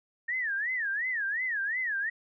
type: tone with vibrato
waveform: sine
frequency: 1800 Hz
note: A6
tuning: 39 cents sharp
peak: -28 dBFS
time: 0.28-2.1 s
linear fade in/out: 10 ms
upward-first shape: sine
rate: 2.8 Hz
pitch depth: 230 cents each way
effects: none